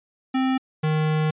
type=tone pair in turn; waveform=square; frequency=261.6 / 155.1 Hz; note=C4 / D#3; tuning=0 / -5 cents; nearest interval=major sixth; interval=905 cents; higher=first; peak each=-20 dBFS; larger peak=neither; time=0.34-0.58 / 0.83-1.31 s; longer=second; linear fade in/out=10 ms; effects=resampled to 8000 Hz